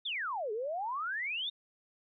sine exponential two-way sweep, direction down then up, 3729 to 409.9 to 3729 Hz, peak -33 dBFS, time 0.05-1.5 s, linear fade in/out 10 ms, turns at 0.52 s, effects none

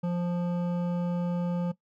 sine tone with hard clipping, 175 Hz, F3, 4 cents sharp, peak -28 dBFS, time 0.03-1.72 s, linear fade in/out 10 ms, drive 11 dB, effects noise-tail reverb RT60 0.1 s tail -17 dB re dry

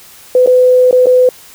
sine tone with dropouts, 504 Hz, B4, 35 cents sharp, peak -4 dBFS, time 0.35-1.29 s, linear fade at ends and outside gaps 2 ms, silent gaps 0.462-0.473 / 0.911-0.927 / 1.059-1.068 s, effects white hiss -38 dBFS RMS until 1.54 s

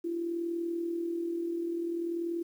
sine tone with amplitude modulation, 339 Hz, E4, 49 cents sharp, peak -28 dBFS, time 0.04-2.43 s, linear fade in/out 10 ms, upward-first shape sine, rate 40.5 Hz, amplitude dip 50%, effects 10-bit

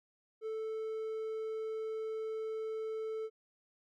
triangle tone, 440 Hz, A4, in tune, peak -34 dBFS, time 0.41-3.3 s, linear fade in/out 50 ms, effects none

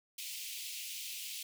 pink high-pass noise, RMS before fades -43 dBFS, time 0.18-1.43 s, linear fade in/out 5 ms, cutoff 2400 Hz, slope 48 dB/octave, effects none

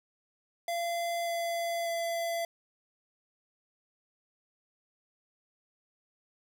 square tone with pitch steps, 684 / 679.7 / 675.4 Hz, F5 / F5 / E5, -36 / -47 / +42 cents, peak -31 dBFS, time 0.68-2.45 s, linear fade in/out 2 ms, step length 590 ms, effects none

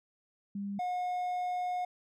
sine / triangle tone pair in turn, 200.3 / 722.1 Hz, G3 / F#5, +38 / -42 cents, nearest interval octave + minor seventh, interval 2220 cents, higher second, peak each -34 / -29 dBFS, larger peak second, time 0.55-0.79 / 0.79-1.85 s, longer second, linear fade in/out 5 ms, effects none

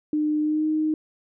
sine tone with pitch glide, 302.9 to 310 Hz, D#4 to D#4, -46 to -6 cents, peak -20 dBFS, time 0.13-0.94 s, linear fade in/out 2 ms, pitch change +40 cents, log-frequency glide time 0.41-0.66 s, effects none

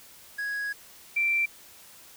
triangle / sine tone pair in turn, 1661.2 / 2349 Hz, G#6 / D7, 0 / 0 cents, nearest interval tritone, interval 600 cents, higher second, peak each -27 / -22 dBFS, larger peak second, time 0.38-0.73 / 1.16-1.46 s, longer first, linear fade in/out 10 ms, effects white hiss -51 dBFS RMS until 2.16 s

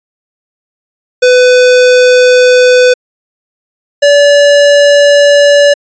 square tone pair in turn, 500 / 575.1 Hz, B4 / D5, +21 / -36 cents, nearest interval major second, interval 243 cents, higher second, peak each -3 dBFS, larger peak neither, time 1.22-2.94 / 4.02-5.74 s, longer neither, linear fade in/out 10 ms, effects resampled to 16000 Hz

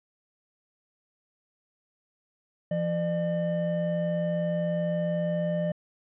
triangle tone pair together, 170.5 / 602.4 Hz, F3 / D5, -41 / +44 cents, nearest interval octave + minor seventh, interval 2185 cents, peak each -26 / -26 dBFS, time 2.71-5.72 s, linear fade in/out 5 ms, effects resampled to 8000 Hz

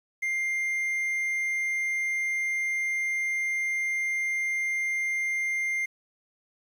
triangle tone with quantisation, 2100 Hz, C7, 6 cents sharp, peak -24 dBFS, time 0.22-5.86 s, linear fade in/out 10 ms, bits 9, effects none

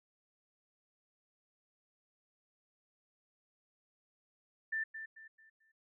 sine tone with echo, 1777 Hz, A6, 17 cents sharp, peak -33 dBFS, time 4.72-4.84 s, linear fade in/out 10 ms, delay 220 ms, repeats 4, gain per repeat -9 dB, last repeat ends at 5.72 s, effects none

